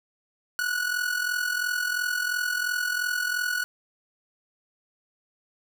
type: tone with amplitude modulation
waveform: 45% pulse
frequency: 1469 Hz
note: F#6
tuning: 13 cents flat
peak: -22 dBFS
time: 0.59-3.64 s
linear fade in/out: 0 ms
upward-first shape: sine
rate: 42.9 Hz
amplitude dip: 65%
effects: none